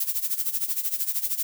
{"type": "noise with tremolo", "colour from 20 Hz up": "violet", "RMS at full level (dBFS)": -24, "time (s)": [0, 1.43], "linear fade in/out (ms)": 5, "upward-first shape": "sine", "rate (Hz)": 13, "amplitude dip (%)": 80, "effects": []}